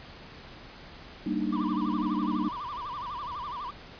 sine chord, Eb major seventh, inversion first, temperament equal, 196 / 233.1 / 293.7 / 311.1 Hz, G3 / Bb3 / D4 / Eb4, 0 / 0 / 0 / 0 cents, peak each -32 dBFS, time 1.26-2.49 s, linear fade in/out 5 ms
triangle tone with vibrato, 1074 Hz, C6, 45 cents sharp, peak -32 dBFS, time 1.52-3.71 s, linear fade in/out 10 ms, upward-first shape sine, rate 12 Hz, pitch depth 200 cents each way
effects pink hiss -47 dBFS RMS until 3.99 s + resampled to 11025 Hz

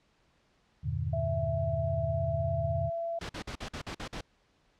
sine chord, E half-diminished seventh, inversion none, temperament just, 82.41 / 98.89 / 118.67 / 148.33 Hz, E2 / G2 / Bb2 / D3, 0 / +16 / +31 / +18 cents, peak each -35 / -36 / -35 / -35 dBFS, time 0.83-2.9 s, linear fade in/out 20 ms
sine tone with pitch glide, 662 to 672.4 Hz, E5 to E5, +7 to +34 cents, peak -31 dBFS, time 1.13-3.19 s, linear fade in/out 5 ms, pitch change +27 cents, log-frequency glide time 2.01-3.06 s
pink noise bursts, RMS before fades -38 dBFS, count 8, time 3.21-4.21 s, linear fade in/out 5 ms, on 83 ms, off 48 ms
effects pink hiss -69 dBFS RMS until 4.79 s + low-pass 5000 Hz 12 dB/octave

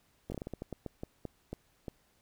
slowing click train, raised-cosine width 2 ms, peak -25 dBFS, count 14, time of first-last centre 0.3-1.882 s, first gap 20 ms, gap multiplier 1.27, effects pink hiss -70 dBFS RMS until 2.21 s

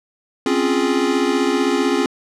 square chord, Db major seventh, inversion third, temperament equal, 261.6 / 277.2 / 349.2 / 415.3 Hz, C4 / Db4 / F4 / Ab4, 0 / 0 / 0 / 0 cents, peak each -22 dBFS, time 0.46-2.06 s, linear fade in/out 2 ms, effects low-pass 7000 Hz 12 dB/octave

